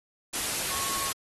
sine tone in noise, 1100 Hz, C#6, 14 cents flat, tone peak -36 dBFS, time 0.71-1.11 s, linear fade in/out 10 ms, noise white, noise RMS -30 dBFS, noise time 0.33-1.13 s, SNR -9 dB, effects AAC 32 kbps

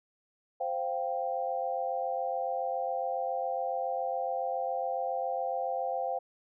sine chord, C suspended fourth, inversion none, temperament just, 523.3 / 697.7 / 784.9 Hz, C5 / F5 / G5, 0 / -2 / +2 cents, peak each -34 dBFS, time 0.6-6.19 s, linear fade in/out 10 ms, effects none

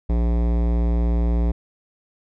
sine tone with hard clipping, 58.27 Hz, A#1, in tune, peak -19 dBFS, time 0.09-1.52 s, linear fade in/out 10 ms, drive 18 dB, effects none

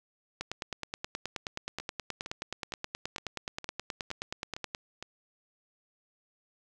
two click trains, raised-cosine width 0.2 ms, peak -17 / -22 dBFS, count 42 / 8, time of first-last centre 0.41-4.749 / 1.8-5.026 s, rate 9.45 / 2.17 Hz, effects none

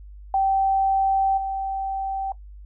sine tone with level steps, 776 Hz, G5, 18 cents flat, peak -17 / -24 dBFS, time 0.34-2.32 s, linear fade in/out 2 ms, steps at 1.37 s, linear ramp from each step 10 ms, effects noise-tail reverb RT60 0.1 s tail -17 dB re dry + added 50 Hz sine -39 dBFS peak until 2.65 s

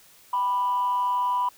sine tone with amplitude modulation, 987.8 Hz, B5, in tune, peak -18 dBFS, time 0.33-1.49 s, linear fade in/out 5 ms, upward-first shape sine, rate 202 Hz, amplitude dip 50%, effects tanh soft clip ceiling -17 dBFS + white hiss -54 dBFS RMS until 1.57 s

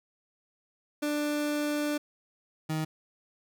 30% pulse tone pair in turn, 295.6 / 156.77 Hz, D4 / D#3, +11 / +13 cents, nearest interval major seventh, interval 1098 cents, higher first, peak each -25 / -26 dBFS, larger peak first, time 1.02-1.98 / 2.69-2.85 s, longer first, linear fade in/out 10 ms, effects none

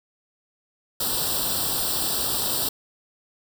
white noise with comb filter, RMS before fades -25 dBFS, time 1-2.69 s, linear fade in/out 5 ms, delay 0.23 ms, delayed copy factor +0.9, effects none

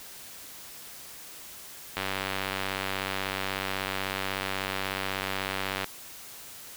click train, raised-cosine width 0.3 ms, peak -13 dBFS, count 374, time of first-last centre 1.97-5.843 s, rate 96.3 Hz, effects white hiss -45 dBFS RMS until 6.76 s

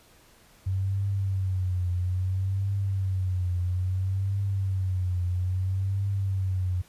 sine tone with vibrato, 94 Hz, F#2, 28 cents sharp, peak -24 dBFS, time 0.66-6.82 s, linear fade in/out 10 ms, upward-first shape triangle, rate 0.6 Hz, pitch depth 100 cents each way, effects pink hiss -57 dBFS RMS until 6.88 s + resampled to 32000 Hz

